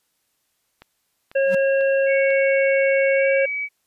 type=click train; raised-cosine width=0.3 ms; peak=-26 dBFS; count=4; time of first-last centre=0.82-2.305 s; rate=2.02 Hz
type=harmonic tone; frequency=544 Hz; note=C#5; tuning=33 cents flat; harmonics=1 / 3 / 5; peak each=-16 / -26 / -30 dBFS; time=1.35-3.46 s; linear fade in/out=10 ms
type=tone with exponential growth; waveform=square; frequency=190.1 Hz; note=F#3; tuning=47 cents sharp; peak=-25 dBFS; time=1.44-1.55 s; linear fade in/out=5 ms; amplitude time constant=23 ms
type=tone with pitch glide; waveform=sine; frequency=2222 to 2278 Hz; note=C#7 to C#7; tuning=+4 to +47 cents; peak=-23 dBFS; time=2.06-3.69 s; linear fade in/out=50 ms; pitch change=+43 cents; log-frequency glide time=3.14-3.28 s
effects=white hiss -70 dBFS RMS until 3.86 s + resampled to 32000 Hz